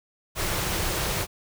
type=band-stop noise; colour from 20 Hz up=pink; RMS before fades=-27 dBFS; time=0.35-1.27 s; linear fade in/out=50 ms; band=210 to 300 Hz; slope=96 dB/octave; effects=none